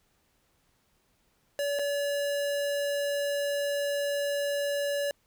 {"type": "tone with dropouts", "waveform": "square", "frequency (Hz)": 571, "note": "D5", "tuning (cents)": -49, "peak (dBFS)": -28, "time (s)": [1.59, 5.11], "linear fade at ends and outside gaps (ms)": 1, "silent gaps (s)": [1.789, 1.793], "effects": ["pink hiss -70 dBFS RMS until 5.26 s"]}